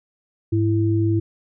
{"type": "tone pair together", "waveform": "sine", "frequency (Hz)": [104.3, 331.7], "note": ["G#2", "E4"], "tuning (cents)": [8, 11], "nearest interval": "octave + minor sixth", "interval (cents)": 2003, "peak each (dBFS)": [-18, -20], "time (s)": [0.52, 1.2], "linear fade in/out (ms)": 10, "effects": []}